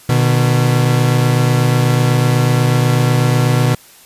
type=tone pair together; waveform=40% pulse; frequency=123.47 / 151.58 Hz; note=B2 / D#3; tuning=0 / -45 cents; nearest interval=major third; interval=355 cents; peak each=-11 / -15 dBFS; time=0.09-3.75 s; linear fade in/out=5 ms; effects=white hiss -43 dBFS RMS until 4.05 s + resampled to 32000 Hz

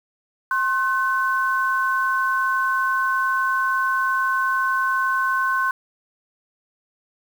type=tone pair together; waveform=sine; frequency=1063 / 1514.6 Hz; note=C6 / F#6; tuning=+27 / +40 cents; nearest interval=tritone; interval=613 cents; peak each=-21 dBFS; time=0.51-5.71 s; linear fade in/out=2 ms; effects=7-bit

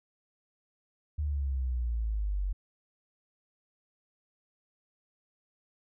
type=exponential sweep; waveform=sine; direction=down; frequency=76.1 to 45.84 Hz; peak=-28 dBFS; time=1.18-2.53 s; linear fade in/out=10 ms; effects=none

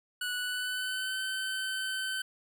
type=tone with pitch glide; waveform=25% pulse; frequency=1475 to 1532.3 Hz; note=F#6 to G6; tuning=-6 to -40 cents; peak=-28 dBFS; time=0.21-2.22 s; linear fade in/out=5 ms; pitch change=+66 cents; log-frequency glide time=0.34-1.21 s; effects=none

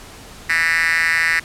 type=tone with high-pass filter; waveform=5% pulse; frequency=164.81 Hz; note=E3; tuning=in tune; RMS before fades=-17 dBFS; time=0.49-1.4 s; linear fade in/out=10 ms; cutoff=1900 Hz; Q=6; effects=pink hiss -39 dBFS RMS until 1.44 s + low-pass 11000 Hz 12 dB/octave

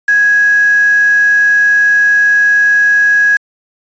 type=tone with quantisation; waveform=sine; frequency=1661.2 Hz; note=G#6; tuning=in tune; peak=-6 dBFS; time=0.08-3.37 s; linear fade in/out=5 ms; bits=4; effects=resampled to 16000 Hz

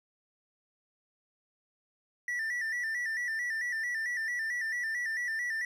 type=tone with vibrato; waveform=triangle; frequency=1864.7 Hz; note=A#6; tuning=in tune; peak=-29 dBFS; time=2.28-5.65 s; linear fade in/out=2 ms; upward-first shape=square; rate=4.5 Hz; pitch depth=73 cents each way; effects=none

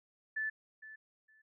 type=tone with echo; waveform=sine; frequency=1748 Hz; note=A6; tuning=12 cents flat; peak=-33 dBFS; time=0.36-0.5 s; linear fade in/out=10 ms; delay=460 ms; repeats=2; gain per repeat=-15 dB; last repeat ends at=1.42 s; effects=none

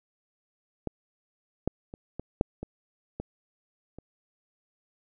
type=clicks; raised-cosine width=2 ms; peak=-17 / -12 / -27 / -21 / -8 / -22 / -20 / -29 dBFS; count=8; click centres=0.873 / 1.676 / 1.939 / 2.196 / 2.411 / 2.63 / 3.2 / 3.986 s; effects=none

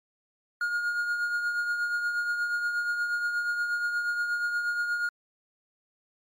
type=tone with tremolo; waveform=triangle; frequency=1427 Hz; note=F6; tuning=37 cents sharp; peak=-22 dBFS; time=0.61-5.09 s; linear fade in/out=2 ms; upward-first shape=triangle; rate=8.4 Hz; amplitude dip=50%; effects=MP3 64 kbps

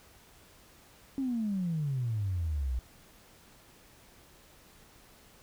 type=exponential sweep; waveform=sine; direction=down; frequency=277.2 to 59.3 Hz; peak=-28 dBFS; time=1.18-2.79 s; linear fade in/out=0 ms; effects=tanh soft clip ceiling -24 dBFS + pink hiss -58 dBFS RMS until 5.42 s

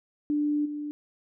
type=tone with level steps; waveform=sine; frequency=295.5 Hz; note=D4; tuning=11 cents sharp; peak=-23 / -31 dBFS; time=0.3-0.91 s; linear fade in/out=0 ms; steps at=0.65 s; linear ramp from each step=10 ms; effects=none

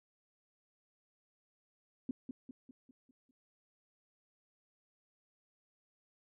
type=tone with echo; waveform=sine; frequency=256.1 Hz; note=C4; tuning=37 cents flat; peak=-33 dBFS; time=2.09-2.11 s; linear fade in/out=2 ms; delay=200 ms; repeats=6; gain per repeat=-6 dB; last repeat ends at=3.31 s; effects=none

